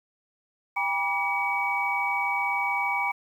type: tone cluster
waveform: sine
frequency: 798 / 965 / 1166 / 2268 Hz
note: G5 / B5 / D6 / C#7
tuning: +31 / -40 / -13 / +39 cents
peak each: -30 / -29 / -35 / -27 dBFS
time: 0.76-3.12 s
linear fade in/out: 10 ms
effects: 9-bit